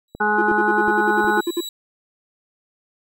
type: tone with exponential growth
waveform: sawtooth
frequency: 3903 Hz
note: B7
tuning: 21 cents flat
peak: -25 dBFS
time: 0.08-1.69 s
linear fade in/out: 2 ms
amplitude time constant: 350 ms
type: click train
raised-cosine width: 2 ms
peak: -20 dBFS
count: 4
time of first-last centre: 0.15-1.245 s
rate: 2.74 Hz
type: harmonic tone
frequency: 210.5 Hz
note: G#3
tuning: 24 cents sharp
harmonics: 1 / 2 / 4 / 5 / 6 / 7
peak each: -27 / -24 / -20 / -29 / -29 / -20 dBFS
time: 0.2-1.41 s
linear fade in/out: 10 ms
type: tone bursts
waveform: triangle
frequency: 345.1 Hz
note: F4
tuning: 21 cents flat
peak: -16 dBFS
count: 13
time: 0.38-1.607 s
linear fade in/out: 5 ms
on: 39 ms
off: 60 ms
effects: none